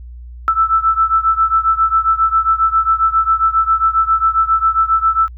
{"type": "beating tone pair", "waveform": "sine", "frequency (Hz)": [1318.5, 1325.9], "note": ["E6", "E6"], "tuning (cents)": [0, 10], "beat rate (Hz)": 7.4, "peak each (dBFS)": [-13, -15], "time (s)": [0.48, 5.28], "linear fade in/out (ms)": 0, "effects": ["added 60 Hz sine -30 dBFS peak until 5.37 s"]}